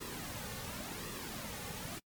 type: noise with flanger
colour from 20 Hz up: pink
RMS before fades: -43 dBFS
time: 0-2 s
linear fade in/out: 20 ms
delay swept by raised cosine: 1.3 to 3.1 ms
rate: 0.91 Hz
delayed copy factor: -0.6
effects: noise-tail reverb RT60 0.1 s tail -26 dB re dry + MP3 96 kbps